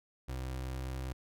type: tone with pitch glide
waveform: 30% pulse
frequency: 64.4 to 65.04 Hz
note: C2 to C2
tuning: -27 to -10 cents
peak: -34 dBFS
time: 0.28-1.13 s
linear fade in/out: 10 ms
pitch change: +17 cents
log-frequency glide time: 0.48-0.91 s
effects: none